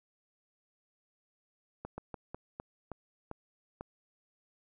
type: slowing click train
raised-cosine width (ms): 1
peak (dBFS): -26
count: 8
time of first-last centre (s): 1.85-3.81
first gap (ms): 130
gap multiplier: 1.25
effects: none